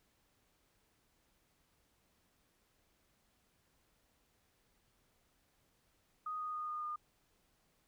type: tone with pitch steps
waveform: sine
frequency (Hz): 1244.5 / 1237.3 / 1230.2 / 1223.1 / 1216.1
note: D#6 / D#6 / D#6 / D#6 / D#6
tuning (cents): 0 / -10 / -20 / -30 / -40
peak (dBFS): -38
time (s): 6.26-6.96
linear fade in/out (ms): 5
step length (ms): 140
effects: pink hiss -75 dBFS RMS until 7.87 s